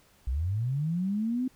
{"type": "linear sweep", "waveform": "sine", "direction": "up", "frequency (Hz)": [56.7, 261.6], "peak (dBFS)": -26, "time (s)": [0.27, 1.48], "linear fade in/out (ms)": 5, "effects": ["pink hiss -62 dBFS RMS until 1.55 s"]}